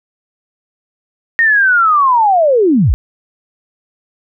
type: linear sweep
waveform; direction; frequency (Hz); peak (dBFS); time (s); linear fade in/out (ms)
sine; down; 1864 to 35.7; -7; 1.39-2.94; 0
effects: none